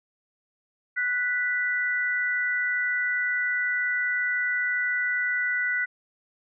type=tone pair together; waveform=sine; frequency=1479 / 1975.5 Hz; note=F#6 / B6; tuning=-1 / 0 cents; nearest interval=perfect fourth; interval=501 cents; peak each=-26 dBFS; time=0.96-5.86 s; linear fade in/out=20 ms; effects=none